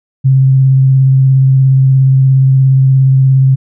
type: tone with vibrato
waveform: sine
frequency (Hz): 133.2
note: C3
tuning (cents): +31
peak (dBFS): -4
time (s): 0.24-3.56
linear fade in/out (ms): 20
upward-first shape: sine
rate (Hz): 17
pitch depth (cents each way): 16
effects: none